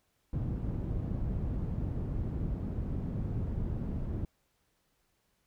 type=low-pass noise; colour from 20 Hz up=white; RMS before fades=-34 dBFS; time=0.33-4.25 s; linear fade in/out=2 ms; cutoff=140 Hz; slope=12 dB/octave; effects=pink hiss -75 dBFS RMS until 5.46 s